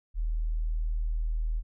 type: tone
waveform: sine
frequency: 39.71 Hz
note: D#1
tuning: 36 cents sharp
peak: -26 dBFS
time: 0.14-1.63 s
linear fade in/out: 50 ms
effects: none